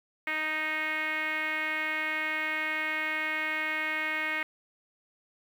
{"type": "tone with low-pass filter", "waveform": "5% pulse", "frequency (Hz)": 311.1, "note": "D#4", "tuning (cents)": 0, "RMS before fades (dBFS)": -31, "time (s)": [0.27, 4.43], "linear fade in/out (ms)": 2, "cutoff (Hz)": 2100, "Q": 4.9, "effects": ["9-bit"]}